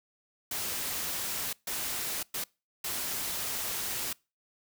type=noise bursts at uneven times; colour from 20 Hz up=white; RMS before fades=-34 dBFS; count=4; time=0.51-1.53 / 1.67-2.23 / 2.34-2.44 / 2.84-4.13 s; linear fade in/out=5 ms; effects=noise-tail reverb RT60 0.3 s tail -25 dB re dry